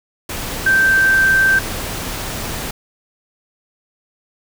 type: tone in noise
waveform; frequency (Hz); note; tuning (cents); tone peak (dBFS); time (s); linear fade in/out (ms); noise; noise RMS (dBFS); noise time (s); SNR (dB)
sine; 1562; G6; -7; -10; 0.66-1.59; 5; pink; -25; 0.29-2.71; +12
effects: none